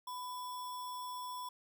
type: tone with sample-and-hold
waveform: sine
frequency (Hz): 997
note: B5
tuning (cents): +16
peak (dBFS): -40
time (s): 0.07-1.49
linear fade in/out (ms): 5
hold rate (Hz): 4410
effects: none